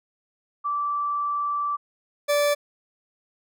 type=tone pair in turn; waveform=sine / 40% pulse; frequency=1164 / 582 Hz; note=D6 / D5; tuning=-16 / -16 cents; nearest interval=octave; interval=1200 cents; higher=first; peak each=-23 / -18 dBFS; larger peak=second; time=0.64-1.77 / 2.28-2.55 s; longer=first; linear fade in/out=20 ms; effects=none